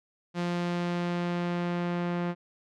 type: tone with low-pass filter sweep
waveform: sawtooth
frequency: 174.61 Hz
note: F3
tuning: in tune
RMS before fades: -30 dBFS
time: 0.34-2.35 s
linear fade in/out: 50 ms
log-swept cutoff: 5000 to 2200 Hz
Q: 0.73
effects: none